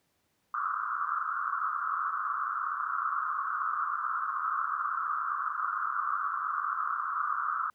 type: band-pass noise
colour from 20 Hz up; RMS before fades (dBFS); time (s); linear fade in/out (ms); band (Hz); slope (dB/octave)
white; -32; 0.54-7.7; 2; 1100 to 1400; 96
effects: pink hiss -74 dBFS RMS until 7.74 s + high-pass 100 Hz 12 dB/octave